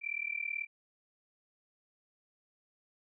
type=tone with amplitude modulation; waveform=sine; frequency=2349 Hz; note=D7; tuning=in tune; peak=-30 dBFS; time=0.01-0.67 s; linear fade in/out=50 ms; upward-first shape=sine; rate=38.4 Hz; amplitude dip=95%; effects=none